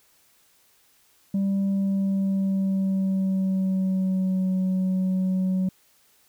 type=tone with pitch glide; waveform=sine; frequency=196 to 186.82 Hz; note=G3 to F#3; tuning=0 to +17 cents; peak=-18 dBFS; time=1.34-5.69 s; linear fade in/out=5 ms; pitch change=-83 cents; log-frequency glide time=1.68-4.51 s; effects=tanh soft clip ceiling -20 dBFS + white hiss -61 dBFS RMS until 6.28 s